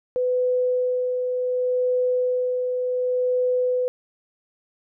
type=tone with tremolo; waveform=sine; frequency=501 Hz; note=B4; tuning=25 cents sharp; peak=-18 dBFS; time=0.16-3.88 s; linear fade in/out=0 ms; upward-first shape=sine; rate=0.68 Hz; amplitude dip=35%; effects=none